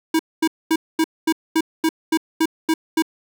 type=tone bursts; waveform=square; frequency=321.2 Hz; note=E4; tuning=45 cents flat; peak=-15 dBFS; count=11; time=0.14-3.023 s; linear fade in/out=5 ms; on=53 ms; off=230 ms; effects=none